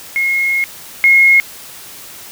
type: tone pair in turn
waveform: sine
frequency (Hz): 2158 / 2158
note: C#7 / C#7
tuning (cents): -47 / -47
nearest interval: unison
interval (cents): 0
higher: neither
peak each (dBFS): -12 / -5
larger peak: second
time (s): 0.16-0.64 / 1.04-1.4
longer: first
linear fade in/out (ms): 0
effects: white hiss -34 dBFS RMS until 2.31 s